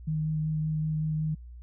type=tone with vibrato; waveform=sine; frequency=155.56 Hz; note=D#3; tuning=in tune; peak=-26 dBFS; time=0.07-1.35 s; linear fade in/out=10 ms; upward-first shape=sine; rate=5.3 Hz; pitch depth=11 cents each way; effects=added 60 Hz sine -42 dBFS peak until 1.62 s